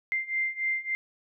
sine beating tone pair, 2090 / 2093.5 Hz, C7 / C7, -2 / 0 cents, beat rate 3.5 Hz, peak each -31 / -29 dBFS, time 0.12-0.95 s, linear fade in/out 0 ms, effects none

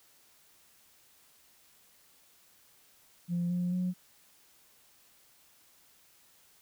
sine tone with pitch steps, 173.9 / 177.66 / 181.49 Hz, F3 / F3 / F#3, -7 / +30 / -33 cents, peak -27 dBFS, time 3.28-3.94 s, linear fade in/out 50 ms, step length 220 ms, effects tanh soft clip ceiling -25 dBFS + white hiss -63 dBFS RMS until 6.61 s

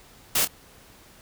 white noise with echo, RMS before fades -22 dBFS, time 0.35-0.45 s, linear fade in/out 5 ms, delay 27 ms, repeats 1, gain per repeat -11 dB, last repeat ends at 0.477 s, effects pink hiss -52 dBFS RMS until 1.21 s

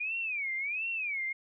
sine tone with vibrato, 2390 Hz, D7, 30 cents sharp, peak -31 dBFS, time 0-1.33 s, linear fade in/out 10 ms, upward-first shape sine, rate 1.4 Hz, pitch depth 230 cents each way, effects none

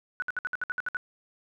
sine tone bursts, 1480 Hz, F#6, in tune, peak -27 dBFS, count 10, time 0.2-0.969 s, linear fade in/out 0 ms, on 22 ms, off 61 ms, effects none

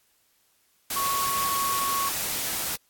sine tone in noise, 1108.7 Hz, C#6, in tune, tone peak -25 dBFS, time 0.96-2.09 s, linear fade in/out 5 ms, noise white, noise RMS -29 dBFS, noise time 0.9-2.76 s, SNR +1 dB, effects white hiss -66 dBFS RMS until 2.89 s + AAC 64 kbps

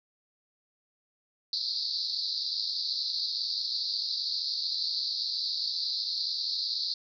white band-pass noise, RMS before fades -32 dBFS, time 1.53-6.94 s, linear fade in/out 2 ms, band 4000 to 4900 Hz, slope 96 dB/octave, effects none

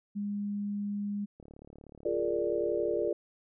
sine tone, 204.1 Hz, G#3, 30 cents flat, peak -31 dBFS, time 0.15-1.26 s, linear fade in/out 20 ms
click train, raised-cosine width 2 ms, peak -37 dBFS, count 62, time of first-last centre 1.4-3.076 s, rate 36.4 Hz
sine chord, Bb dominant seventh, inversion second, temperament equal, 349.2 / 415.3 / 466.2 / 587.3 Hz, F4 / Ab4 / Bb4 / D5, 0 / 0 / 0 / 0 cents, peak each -33 dBFS, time 2.05-3.13 s, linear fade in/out 5 ms
effects none

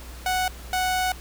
sawtooth tone pair in turn, 740 / 740 Hz, F#5 / F#5, 0 / 0 cents, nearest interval unison, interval 0 cents, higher neither, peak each -18 dBFS, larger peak neither, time 0.26-0.48 / 0.73-1.12 s, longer second, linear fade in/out 2 ms, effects added 60 Hz sine -38 dBFS peak until 1.2 s + pink hiss -44 dBFS RMS until 1.2 s

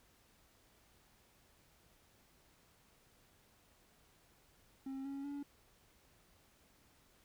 triangle tone with pitch steps, 268.3 / 276.3 / 284.6 Hz, C4 / C#4 / C#4, +44 / -6 / +46 cents, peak -39 dBFS, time 4.86-5.43 s, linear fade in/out 5 ms, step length 190 ms, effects pink hiss -69 dBFS RMS until 7.24 s

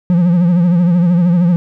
triangle tone with vibrato, 174.61 Hz, F3, in tune, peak -6 dBFS, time 0.1-1.56 s, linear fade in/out 0 ms, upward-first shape triangle, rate 13 Hz, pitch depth 93 cents each way, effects none

